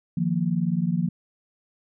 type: chord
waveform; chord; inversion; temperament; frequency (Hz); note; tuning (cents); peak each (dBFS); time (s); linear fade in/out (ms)
sine; Eb suspended second; none; just; 155.56 / 175.01 / 233.3; Eb3 / F3 / Bb3; 0 / +4 / +2; -27 / -23 / -29; 0.17-1.09; 5
effects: none